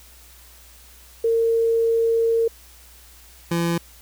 sine / 25% pulse tone pair in turn, 457.3 / 169.47 Hz, A#4 / E3, -33 / +48 cents, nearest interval octave + perfect fourth, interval 1719 cents, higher first, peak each -16 dBFS, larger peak neither, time 1.24-2.48 / 3.51-3.78 s, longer first, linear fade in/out 5 ms, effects added 60 Hz sine -49 dBFS peak until 4.01 s + white hiss -49 dBFS RMS until 4.01 s

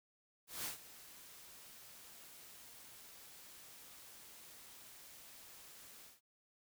white noise with ADSR envelope, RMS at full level -41 dBFS, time 0.47-6.21 s, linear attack 180 ms, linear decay 120 ms, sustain -16 dB, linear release 160 ms, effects none

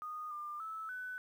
sine tone with pitch steps, 1233 / 1198 / 1307 / 1500 Hz, D#6 / D6 / E6 / F#6, -16 / +34 / -15 / +23 cents, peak -40 dBFS, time 0.02-1.18 s, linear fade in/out 0 ms, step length 290 ms, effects 11-bit

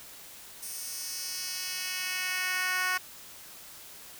10% pulse tone with high-pass filter sweep, 368 Hz, F#4, 9 cents flat, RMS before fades -33 dBFS, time 0.62-2.98 s, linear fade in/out 10 ms, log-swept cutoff 8600 to 1300 Hz, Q 1.3, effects white hiss -48 dBFS RMS until 4.19 s

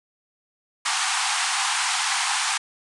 pink band-pass noise, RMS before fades -24 dBFS, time 0.85-2.58 s, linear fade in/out 10 ms, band 760 to 9900 Hz, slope 96 dB/octave, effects none

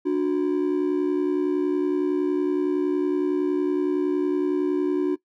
triangle ring-modulated tone, 329.6 Hz, E4, in tune, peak -14 dBFS, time 0.05-5.16 s, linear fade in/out 20 ms, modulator 35.4 Hz, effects noise-tail reverb RT60 0.1 s tail -20 dB re dry + tanh soft clip ceiling -13 dBFS

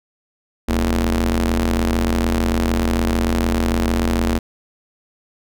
sawtooth ring-modulated tone, 86.7 Hz, F2, 12 cents flat, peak -9 dBFS, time 0.68-4.39 s, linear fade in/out 10 ms, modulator 148 Hz, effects none

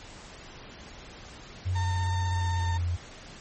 sine tone with pitch glide, 91.6 to 86.86 Hz, F#2 to F2, -17 to -9 cents, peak -25 dBFS, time 1.65-2.97 s, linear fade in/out 20 ms, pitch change -92 cents, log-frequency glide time 2.2-2.84 s
35% pulse tone with vibrato, 907 Hz, A#5, 48 cents flat, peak -31 dBFS, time 1.75-2.78 s, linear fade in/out 10 ms, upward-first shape triangle, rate 16 Hz, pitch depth 22 cents each way
effects pink hiss -46 dBFS RMS until 3.4 s + MP3 32 kbps

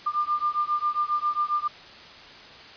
sine beating tone pair, 1195 / 1202.4 Hz, D6 / D6, +30 / +40 cents, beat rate 7.4 Hz, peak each -26 dBFS, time 0.06-1.68 s, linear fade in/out 10 ms, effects white hiss -45 dBFS RMS until 2.76 s + resampled to 11025 Hz

